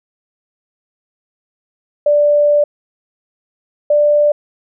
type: tone pair in turn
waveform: sine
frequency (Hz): 587.3 / 590.3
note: D5 / D5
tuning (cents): 0 / +9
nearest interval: unison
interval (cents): 9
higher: second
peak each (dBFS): -8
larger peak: neither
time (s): 2.06-2.64 / 3.9-4.32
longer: first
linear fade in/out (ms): 5
effects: none